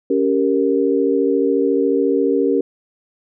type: chord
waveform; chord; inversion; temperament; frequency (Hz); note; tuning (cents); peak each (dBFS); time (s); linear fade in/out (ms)
sine; G diminished; second; equal with one note detuned; 278.5 / 392 / 466.2; Db4 / G4 / Bb4; +8 / 0 / 0; -18; 0.1-2.61; 5
effects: none